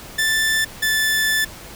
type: tone pair in turn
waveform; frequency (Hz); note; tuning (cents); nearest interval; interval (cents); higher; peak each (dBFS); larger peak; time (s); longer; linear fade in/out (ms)
sawtooth; 1765 / 1752.8; A6 / A6; +5 / -7; unison; 12; first; -13; neither; 0.18-0.65 / 0.82-1.45; second; 10
effects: pink hiss -38 dBFS RMS until 1.75 s